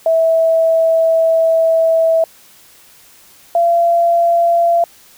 sine tone pair in turn, 653 / 682.7 Hz, E5 / F5, -17 / -40 cents, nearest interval minor second, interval 77 cents, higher second, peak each -9 dBFS, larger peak neither, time 0.06-2.24 / 3.55-4.84 s, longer first, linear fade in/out 2 ms, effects white hiss -45 dBFS RMS until 5.17 s

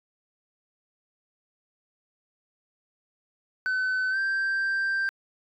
sine tone with pitch glide, 1516 to 1574.9 Hz, F#6 to G6, +42 to +8 cents, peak -21 dBFS, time 3.66-5.09 s, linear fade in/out 0 ms, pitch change +66 cents, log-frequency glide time 4.1-4.18 s, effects tanh soft clip ceiling -23 dBFS

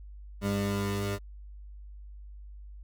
25% pulse tone pair together, 100.24 / 200.9 Hz, G2 / G3, +39 / +43 cents, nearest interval octave, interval 1204 cents, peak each -27 dBFS, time 0.41-1.19 s, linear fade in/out 50 ms, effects added 50 Hz sine -43 dBFS peak until 2.83 s

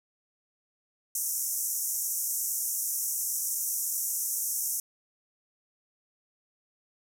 white band-pass noise, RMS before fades -31 dBFS, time 1.15-4.8 s, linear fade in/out 2 ms, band 5600 to 15000 Hz, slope 96 dB/octave, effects none

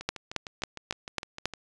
two click trains, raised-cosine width 0.2 ms, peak -21 / -10 dBFS, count 11 / 6, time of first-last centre 0.01-1.537 / 0.09-1.456 s, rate 6.55 / 3.66 Hz, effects resampled to 22050 Hz

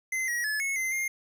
square tone with pitch steps, 2060 / 1906 / 1718 / 2189 / 2068 / 2119 Hz, C7 / A#6 / A6 / C#7 / C7 / C7, -28 / +38 / -42 / -22 / -21 / +21 cents, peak -28 dBFS, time 0.12-1.08 s, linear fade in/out 5 ms, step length 160 ms, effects none

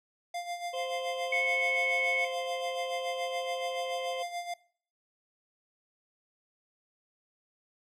square tone with tremolo, 698.5 Hz, F5, in tune, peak -33 dBFS, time 0.34-4.54 s, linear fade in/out 5 ms, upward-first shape sine, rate 7 Hz, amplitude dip 65%
harmonic tone, 522 Hz, C5, 4 cents flat, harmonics 1 / 2 / 4 / 5 / 6, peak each -35 / -46 / -46 / -51 / -43 dBFS, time 0.73-4.23 s, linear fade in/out 10 ms
sine tone, 2202 Hz, C#7, 12 cents flat, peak -26 dBFS, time 1.32-2.25 s, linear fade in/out 5 ms
effects noise-tail reverb RT60 0.5 s tail -21 dB re dry + low-pass 10000 Hz 12 dB/octave

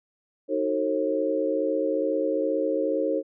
sine chord, D# diminished seventh, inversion none, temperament just, 311.1 / 373.4 / 448 / 537.6 Hz, D#4 / F#4 / A4 / C5, 0 / +16 / +31 / +47 cents, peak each -28 / -32 / -28 / -26 dBFS, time 0.48-3.23 s, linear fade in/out 50 ms, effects none

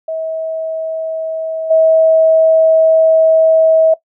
sine tone with level steps, 643 Hz, E5, 43 cents flat, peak -17 / -6 dBFS, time 0.08-3.94 s, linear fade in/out 5 ms, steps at 1.7 s, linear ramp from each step 10 ms, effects noise-tail reverb RT60 0.1 s tail -17 dB re dry

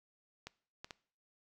clicks, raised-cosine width 0.2 ms, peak -27 dBFS, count 3, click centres 0.47 / 0.845 / 0.908 s, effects noise-tail reverb RT60 0.5 s tail -21 dB re dry

